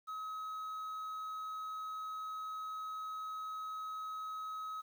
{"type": "tone with quantisation", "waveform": "triangle", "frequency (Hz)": 1276, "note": "D#6", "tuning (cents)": 43, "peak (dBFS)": -38, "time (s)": [0.07, 4.82], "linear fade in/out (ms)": 20, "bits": 11, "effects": []}